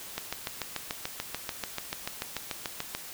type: click train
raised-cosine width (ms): 0.2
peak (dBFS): -14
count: 20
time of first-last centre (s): 0.18-2.95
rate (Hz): 6.86
effects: white hiss -43 dBFS RMS until 3.13 s